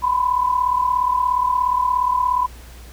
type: tone pair together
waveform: sine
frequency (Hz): 991 / 1028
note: B5 / C6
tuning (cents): +6 / -31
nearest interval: minor second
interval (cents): 63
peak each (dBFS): -17 / -21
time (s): 0.02-2.47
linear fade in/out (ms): 20
effects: added 60 Hz sine -38 dBFS peak until 2.92 s + pink hiss -45 dBFS RMS until 2.92 s